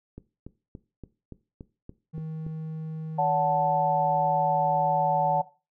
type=click train; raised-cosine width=3 ms; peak=-27 dBFS; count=9; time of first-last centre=0.18-2.466 s; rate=3.5 Hz
type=tone; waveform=triangle; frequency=158.3 Hz; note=D#3; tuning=30 cents sharp; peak=-30 dBFS; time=2.13-5.42 s; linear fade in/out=20 ms
type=chord; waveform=sine; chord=F# minor; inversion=second; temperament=equal with one note detuned; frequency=568 / 740 / 880 Hz; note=C#5 / F#5 / A5; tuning=+42 / 0 / 0 cents; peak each=-29 / -24 / -25 dBFS; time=3.18-5.42 s; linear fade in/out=10 ms
effects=noise-tail reverb RT60 0.3 s tail -17 dB re dry